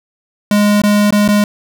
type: tone with dropouts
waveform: square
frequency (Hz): 206.9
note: G#3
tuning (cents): -6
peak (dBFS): -9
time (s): 0.51-1.44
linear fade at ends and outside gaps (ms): 2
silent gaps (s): 0.818-0.836 / 1.107-1.124 / 1.279-1.287
effects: none